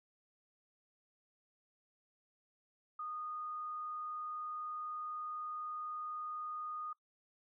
sine tone, 1232 Hz, D#6, 17 cents flat, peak -40 dBFS, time 2.99-6.93 s, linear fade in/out 5 ms, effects noise-tail reverb RT60 0.1 s tail -20 dB re dry

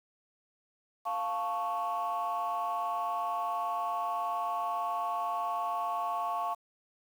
sine chord, F augmented, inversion none, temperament equal, 698.5 / 880 / 1108.7 Hz, F5 / A5 / C#6, 0 / 0 / 0 cents, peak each -33 / -35 / -32 dBFS, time 1.05-6.55 s, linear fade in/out 20 ms, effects tanh soft clip ceiling -25 dBFS + 9-bit

